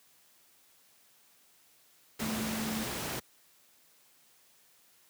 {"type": "tone in noise", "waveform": "sine", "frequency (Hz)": 220, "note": "A3", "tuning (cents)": 0, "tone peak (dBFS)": -34, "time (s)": [2.21, 2.84], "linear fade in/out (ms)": 10, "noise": "pink", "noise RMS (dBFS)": -36, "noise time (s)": [2.19, 3.2], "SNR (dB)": -1, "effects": ["white hiss -64 dBFS RMS until 5.09 s", "high-pass 100 Hz 12 dB/octave"]}